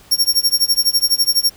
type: tone with tremolo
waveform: sawtooth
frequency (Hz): 5530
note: F8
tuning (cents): -18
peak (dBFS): -7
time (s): 0.11-1.5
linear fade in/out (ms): 10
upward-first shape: sine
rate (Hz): 12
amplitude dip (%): 95
effects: pink hiss -46 dBFS RMS until 1.56 s